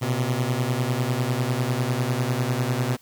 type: beating tone pair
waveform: sawtooth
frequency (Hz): 119.9 / 129.9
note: A#2 / C3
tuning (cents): +49 / -12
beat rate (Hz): 10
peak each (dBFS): -21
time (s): 0.01-2.97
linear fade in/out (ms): 20
effects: white hiss -56 dBFS RMS until 3.01 s

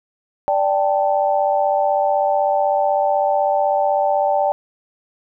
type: chord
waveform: sine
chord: D suspended fourth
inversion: none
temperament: equal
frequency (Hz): 587.3 / 784 / 880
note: D5 / G5 / A5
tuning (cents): 0 / 0 / 0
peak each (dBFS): -18 / -18 / -22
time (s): 0.48-4.52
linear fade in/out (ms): 0
effects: none

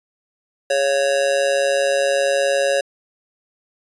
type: tone with amplitude modulation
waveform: square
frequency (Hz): 554.4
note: C#5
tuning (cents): 0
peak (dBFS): -13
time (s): 0.7-2.81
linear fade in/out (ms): 5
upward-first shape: sine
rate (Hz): 141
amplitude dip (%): 75
effects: resampled to 24000 Hz

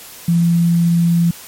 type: tone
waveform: sine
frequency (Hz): 170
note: F3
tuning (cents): -46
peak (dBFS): -10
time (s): 0.28-1.31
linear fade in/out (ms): 5
effects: white hiss -36 dBFS RMS until 1.47 s + MP3 64 kbps

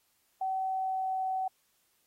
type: tone with pitch glide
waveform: sine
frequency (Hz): 761 to 756.2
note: F#5 to F#5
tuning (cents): +48 to +38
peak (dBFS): -29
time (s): 0.41-1.48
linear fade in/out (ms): 5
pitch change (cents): -10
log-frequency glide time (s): 0.56-1.27
effects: white hiss -72 dBFS RMS until 2.06 s + AAC 48 kbps

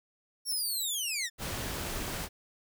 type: linear sweep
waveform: 15% pulse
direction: down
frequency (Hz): 5588 to 1741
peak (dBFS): -24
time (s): 0.45-1.3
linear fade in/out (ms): 50
type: noise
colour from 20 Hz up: pink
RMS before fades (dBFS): -36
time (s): 1.38-2.29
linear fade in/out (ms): 50
effects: none

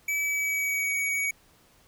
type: tone with pitch glide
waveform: square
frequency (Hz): 2296 to 2253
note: D7 to C#7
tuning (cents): -40 to +28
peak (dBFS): -26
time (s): 0.08-1.31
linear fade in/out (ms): 5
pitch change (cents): -32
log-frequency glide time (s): 0.2-0.92
effects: pink hiss -60 dBFS RMS until 1.87 s

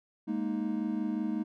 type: chord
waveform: triangle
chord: Ab suspended second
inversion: none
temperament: equal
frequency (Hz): 207.7 / 233.1 / 311.1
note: Ab3 / Bb3 / Eb4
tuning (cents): 0 / 0 / 0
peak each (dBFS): -32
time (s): 0.27-1.44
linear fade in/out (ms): 20
effects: none

